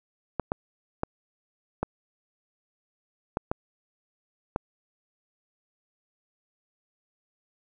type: clicks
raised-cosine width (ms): 1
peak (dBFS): -12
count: 7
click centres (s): 0.397 / 0.519 / 1.034 / 1.83 / 3.371 / 3.515 / 4.561
effects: none